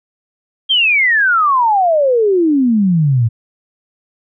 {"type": "exponential sweep", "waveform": "sine", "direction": "down", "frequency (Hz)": [3254, 108.9], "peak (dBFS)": -9, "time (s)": [0.69, 3.29], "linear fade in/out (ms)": 20, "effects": []}